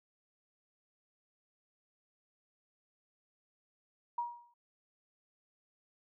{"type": "tone with exponential decay", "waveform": "sine", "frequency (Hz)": 953, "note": "A#5", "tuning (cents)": 38, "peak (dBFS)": -30, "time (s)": [4.18, 4.54], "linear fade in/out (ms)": 5, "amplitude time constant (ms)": 78, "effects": []}